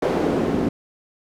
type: noise with band-pass filter sweep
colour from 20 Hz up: pink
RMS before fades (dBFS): -21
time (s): 0.02-0.69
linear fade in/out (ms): 5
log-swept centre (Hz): 470 to 250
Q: 1.7
effects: none